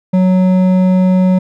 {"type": "tone with hard clipping", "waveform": "triangle", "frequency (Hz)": 185, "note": "F#3", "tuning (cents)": 0, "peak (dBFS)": -9, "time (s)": [0.13, 1.39], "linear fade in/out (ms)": 10, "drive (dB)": 12, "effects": []}